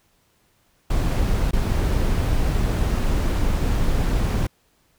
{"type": "noise with dropouts", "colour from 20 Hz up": "brown", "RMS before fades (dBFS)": -20, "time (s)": [0.9, 4.47], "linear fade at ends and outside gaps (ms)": 5, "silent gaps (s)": [1.511, 1.531], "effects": ["pink hiss -63 dBFS RMS until 4.98 s"]}